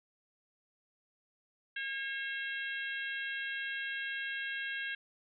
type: harmonic tone with a mistuned harmonic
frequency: 542 Hz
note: C#5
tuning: 39 cents flat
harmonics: 3 / 4 / 5 / 6 / 7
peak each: -37 / -45 / -43 / -46 / -51 dBFS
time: 1.76-4.95 s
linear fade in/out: 5 ms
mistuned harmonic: 7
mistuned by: +25 cents
effects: none